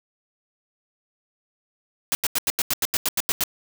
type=noise bursts; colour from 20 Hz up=white; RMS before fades=-22 dBFS; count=12; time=2.12-3.437 s; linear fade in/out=0 ms; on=30 ms; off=87 ms; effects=none